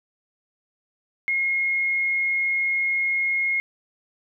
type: tone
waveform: sine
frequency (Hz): 2153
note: C7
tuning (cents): +49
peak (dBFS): -20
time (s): 1.28-3.6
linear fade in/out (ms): 0
effects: none